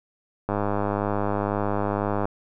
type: click train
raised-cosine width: 1 ms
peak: -11 dBFS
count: 181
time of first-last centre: 0.49-2.255 s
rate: 102 Hz
effects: none